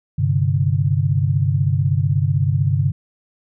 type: chord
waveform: sine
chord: G suspended fourth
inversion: none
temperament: equal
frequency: 98 / 130.81 / 146.83 Hz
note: G2 / C3 / D3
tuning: 0 / 0 / 0 cents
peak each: -19 dBFS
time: 0.18-2.92 s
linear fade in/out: 10 ms
effects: none